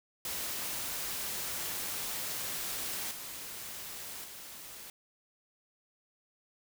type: noise with level steps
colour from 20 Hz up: white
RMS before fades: -37 / -43 / -47 dBFS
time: 0.25-4.9 s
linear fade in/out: 2 ms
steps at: 3.11 / 4.24 s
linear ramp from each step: 2 ms
effects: none